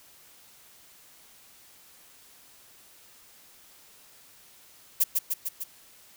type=noise with echo; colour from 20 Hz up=violet; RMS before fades=-21 dBFS; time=5-5.04 s; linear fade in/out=10 ms; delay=150 ms; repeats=4; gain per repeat=-3 dB; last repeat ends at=5.64 s; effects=white hiss -55 dBFS RMS until 6.16 s